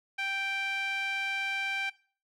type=tone with band-pass filter; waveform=sawtooth; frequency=784 Hz; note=G5; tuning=in tune; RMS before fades=-33 dBFS; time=0.18-1.9 s; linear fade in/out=10 ms; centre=2200 Hz; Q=2.7; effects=noise-tail reverb RT60 0.4 s tail -19 dB re dry